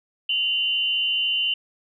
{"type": "tone pair together", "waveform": "sine", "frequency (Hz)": [2794, 3028], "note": ["F7", "F#7"], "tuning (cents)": [0, 39], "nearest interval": "minor second", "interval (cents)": 139, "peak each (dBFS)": -23, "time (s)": [0.29, 1.54], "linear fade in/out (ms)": 5, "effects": []}